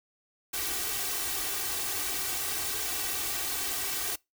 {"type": "noise with comb filter", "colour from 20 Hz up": "white", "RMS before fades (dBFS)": -32, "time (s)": [0.53, 4.16], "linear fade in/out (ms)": 10, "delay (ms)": 2.6, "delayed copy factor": 1, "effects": ["noise-tail reverb RT60 0.2 s tail -24 dB re dry"]}